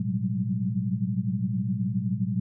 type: tone cluster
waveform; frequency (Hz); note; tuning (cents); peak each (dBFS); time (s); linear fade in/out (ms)
sine; 111.8 / 124.4 / 181.2 / 188.8 / 200.5; A2 / B2 / F#3 / F#3 / G3; +28 / +13 / -36 / +35 / +39; -31; 0-2.4; 5
effects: none